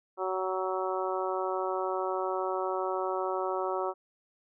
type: harmonic tone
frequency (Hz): 187.3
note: F#3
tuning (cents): +21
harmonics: 2 / 3 / 4 / 5 / 6 / 7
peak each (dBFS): -33 / -35 / -36 / -37 / -38 / -38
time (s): 0.17-3.94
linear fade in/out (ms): 50
effects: none